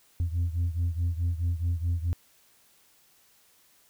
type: beating tone pair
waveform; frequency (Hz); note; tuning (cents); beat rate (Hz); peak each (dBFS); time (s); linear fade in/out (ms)
sine; 84.4 / 89.1; E2 / F2; +41 / +35; 4.7; -25 / -28; 0.2-2.13; 0
effects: tanh soft clip ceiling -22 dBFS + white hiss -62 dBFS RMS until 3.89 s